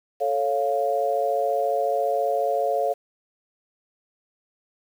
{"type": "chord", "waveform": "sine", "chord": "A augmented", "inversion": "none", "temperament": "equal", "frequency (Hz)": [440, 554.4, 698.5], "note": ["A4", "C#5", "E#5"], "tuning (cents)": [0, 0, 0], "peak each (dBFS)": [-27, -24, -24], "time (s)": [0.2, 2.94], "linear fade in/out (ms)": 20, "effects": ["8-bit"]}